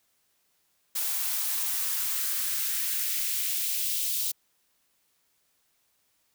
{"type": "noise with high-pass filter sweep", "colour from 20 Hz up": "blue", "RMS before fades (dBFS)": -29, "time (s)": [0.95, 4.32], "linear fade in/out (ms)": 10, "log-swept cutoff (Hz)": [620, 3600], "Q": 1.4, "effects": ["white hiss -71 dBFS RMS until 6.34 s"]}